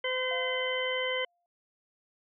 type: harmonic tone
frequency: 512 Hz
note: C5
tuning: 38 cents flat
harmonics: 1 / 2 / 3 / 4 / 6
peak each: -32 / -39 / -41 / -33 / -35 dBFS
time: 0.04-1.25 s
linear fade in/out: 5 ms
type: tone with exponential decay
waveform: sine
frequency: 698.5 Hz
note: F5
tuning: in tune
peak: -37 dBFS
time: 0.31-1.46 s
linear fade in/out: 1 ms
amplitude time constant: 250 ms
effects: none